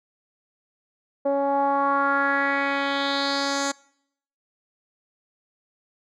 10% pulse tone with low-pass filter sweep, 278.7 Hz, C#4, 9 cents sharp, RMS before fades -23 dBFS, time 1.25-3.72 s, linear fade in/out 10 ms, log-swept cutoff 590 to 6900 Hz, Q 3.4, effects noise-tail reverb RT60 0.7 s tail -24 dB re dry

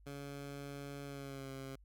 15% pulse tone with pitch glide, 141.2 to 134.82 Hz, C#3 to C#3, +32 to -48 cents, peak -38 dBFS, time 0.06-1.76 s, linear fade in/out 10 ms, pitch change -80 cents, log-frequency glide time 1.05-1.52 s, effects added 50 Hz sine -59 dBFS peak until 1.84 s

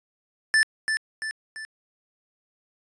square tone with echo, 1759 Hz, A6, 1 cent flat, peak -17 dBFS, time 0.54-0.63 s, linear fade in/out 0 ms, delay 340 ms, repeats 3, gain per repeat -6 dB, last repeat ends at 1.65 s, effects resampled to 22050 Hz

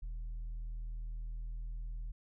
sine tone with tanh clipping, 40.21 Hz, E1, 42 cents flat, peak -39 dBFS, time 0.02-2.12 s, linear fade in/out 10 ms, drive 3 dB, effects none

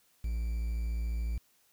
triangle tone with quantisation, 57 Hz, A#1, 38 cents flat, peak -28 dBFS, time 0.24-1.38 s, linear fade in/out 5 ms, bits 9, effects white hiss -68 dBFS RMS until 1.72 s

